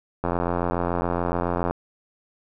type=click train; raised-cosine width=1 ms; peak=-10 dBFS; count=129; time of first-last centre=0.24-1.71 s; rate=87.1 Hz; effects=none